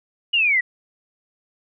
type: linear sweep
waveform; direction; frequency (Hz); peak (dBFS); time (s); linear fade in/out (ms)
sine; down; 2917 to 1908; -15; 0.33-0.61; 10
effects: none